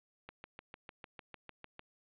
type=click train; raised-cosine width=0.3 ms; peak=-30 dBFS; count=11; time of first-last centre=0.29-1.794 s; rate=6.65 Hz; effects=resampled to 8000 Hz + 10-bit